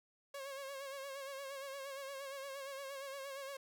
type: tone with vibrato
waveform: sawtooth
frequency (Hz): 548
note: C#5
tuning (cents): -20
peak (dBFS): -40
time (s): 0.34-3.57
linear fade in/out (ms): 5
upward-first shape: sine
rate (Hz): 8.6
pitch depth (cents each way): 52
effects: none